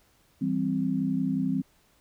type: chord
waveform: sine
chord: C major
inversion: first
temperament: equal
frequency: 164.81 / 196 / 261.6 Hz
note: E3 / G3 / C4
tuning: 0 / 0 / 0 cents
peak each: -31 / -29 / -27 dBFS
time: 0.41-1.62 s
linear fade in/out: 10 ms
effects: pink hiss -64 dBFS RMS until 2 s